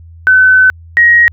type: tone pair in turn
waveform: sine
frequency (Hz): 1515 / 1888.5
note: F#6 / A#6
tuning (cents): +40 / +22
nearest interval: major third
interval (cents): 382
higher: second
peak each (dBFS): -3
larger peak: neither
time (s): 0.27-0.7 / 0.97-1.28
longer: first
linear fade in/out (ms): 0
effects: added 83 Hz sine -32 dBFS peak until 1.32 s